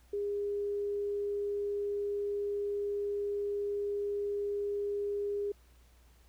sine tone, 407.1 Hz, G#4, 35 cents flat, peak -31 dBFS, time 0.13-5.52 s, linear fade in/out 5 ms, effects added 60 Hz sine -59 dBFS peak until 6.28 s + pink hiss -67 dBFS RMS until 6.28 s

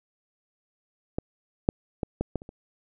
clicks, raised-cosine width 2 ms, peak -14 / -6 / -14 / -13 / -14 / -30 / -28 dBFS, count 7, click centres 1.185 / 1.689 / 2.032 / 2.21 / 2.357 / 2.419 / 2.491 s, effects none

